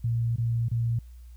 sine tone with dropouts, 116.54 Hz, A#2, in tune, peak -23 dBFS, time 0.04-0.99 s, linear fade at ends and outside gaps 5 ms, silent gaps 0.361-0.382 / 0.685-0.714 s, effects added 60 Hz sine -43 dBFS peak until 1.36 s + white hiss -66 dBFS RMS until 1.36 s

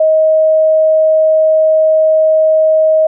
sine tone, 630 Hz, D#5, 21 cents sharp, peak -6 dBFS, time 0-3.07 s, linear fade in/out 5 ms, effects none

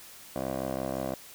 15% pulse tone with band-pass filter, 65.8 Hz, C2, 10 cents sharp, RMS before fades -33 dBFS, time 0.36-1.15 s, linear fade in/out 0 ms, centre 530 Hz, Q 2.1, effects white hiss -49 dBFS RMS until 1.34 s

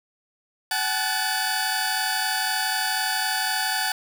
sawtooth tone cluster, 756 / 853 / 1480 / 1750 / 4600 Hz, F#5 / G#5 / F#6 / A6 / D8, +37 / +46 / 0 / -10 / -37 cents, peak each -26 dBFS, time 0.71-3.92 s, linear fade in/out 2 ms, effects 9-bit

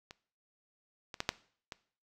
clicks, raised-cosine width 0.2 ms, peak -29 / -25 / -15 / -10 / -24 dBFS, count 5, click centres 0.109 / 1.142 / 1.204 / 1.291 / 1.722 s, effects noise-tail reverb RT60 0.5 s tail -19 dB re dry

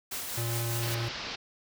white noise with tremolo, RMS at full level -35 dBFS, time 0.11-0.95 s, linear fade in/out 10 ms, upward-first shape sine, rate 5 Hz, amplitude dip 30%
square tone, 116.54 Hz, A#2, in tune, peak -31 dBFS, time 0.37-1.09 s, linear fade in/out 10 ms
white low-pass noise, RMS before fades -38 dBFS, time 0.82-1.36 s, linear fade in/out 10 ms, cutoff 5300 Hz, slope 48 dB/octave
effects none

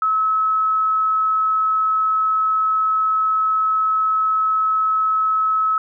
sine tone, 1292 Hz, E6, 35 cents flat, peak -15 dBFS, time 0.02-5.78 s, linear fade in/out 2 ms, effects none

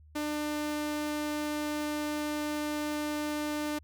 sawtooth tone, 299.1 Hz, D4, 32 cents sharp, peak -27 dBFS, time 0.15-3.79 s, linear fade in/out 10 ms, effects added 76 Hz sine -53 dBFS peak until 3.83 s

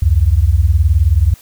sine beating tone pair, 68.4 / 87.4 Hz, C#2 / F2, -23 / +2 cents, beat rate 19 Hz, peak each -11 dBFS, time 0.02-1.34 s, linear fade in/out 5 ms, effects white hiss -44 dBFS RMS until 1.41 s

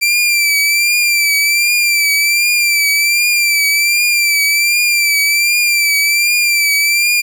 sawtooth tone with vibrato, 2349 Hz, D7, in tune, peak -7 dBFS, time 0.01-7.22 s, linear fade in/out 20 ms, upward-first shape triangle, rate 1.3 Hz, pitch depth 59 cents each way, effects 8-bit

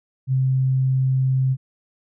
sine tone, 131.4 Hz, C3, 8 cents sharp, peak -16 dBFS, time 0.27-1.57 s, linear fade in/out 50 ms, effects none

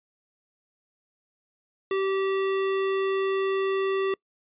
square tone, 387.1 Hz, G4, 22 cents flat, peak -24 dBFS, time 1.91-4.14 s, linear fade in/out 2 ms, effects noise-tail reverb RT60 0.1 s tail -26 dB re dry + resampled to 8000 Hz

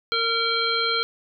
harmonic tone, 459.3 Hz, A#4, 26 cents flat, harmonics 1 / 3 / 5 / 7 / 9, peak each -29 / -25 / -30 / -27 / -26 dBFS, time 0.12-1.03 s, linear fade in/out 0 ms, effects none

